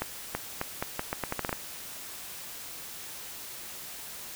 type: accelerating click train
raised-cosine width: 0.5 ms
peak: -14 dBFS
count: 12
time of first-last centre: 0.02-1.528 s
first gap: 330 ms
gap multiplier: 0.8
effects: white hiss -42 dBFS RMS until 4.35 s